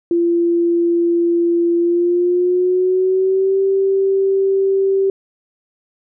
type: tone with pitch glide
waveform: sine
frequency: 342 to 388.3 Hz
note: F4 to G4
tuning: -36 to -16 cents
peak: -12 dBFS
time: 0.11-5.1 s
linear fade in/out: 2 ms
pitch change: +220 cents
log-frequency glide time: 1.77-3.6 s
effects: none